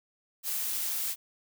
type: noise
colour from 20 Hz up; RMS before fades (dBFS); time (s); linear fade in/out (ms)
blue; -32; 0.43-1.16; 50
effects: none